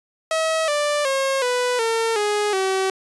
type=tone with pitch steps; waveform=sawtooth; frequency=642 / 588.7 / 539.9 / 495 / 454 / 416.3 / 381.7 Hz; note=E5 / D5 / C#5 / B4 / A#4 / G#4 / G4; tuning=-46 / +4 / -46 / +4 / -46 / +4 / -46 cents; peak=-15 dBFS; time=0.31-2.9 s; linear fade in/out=2 ms; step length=370 ms; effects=resampled to 24000 Hz